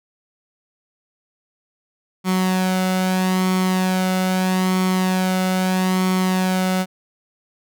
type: tone with flanger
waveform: sawtooth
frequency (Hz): 185.8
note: F#3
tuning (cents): +7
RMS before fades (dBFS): -19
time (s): 2.24-6.86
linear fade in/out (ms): 50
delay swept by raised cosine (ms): 0.91 to 1.42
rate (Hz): 0.78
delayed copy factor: +0.5
effects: none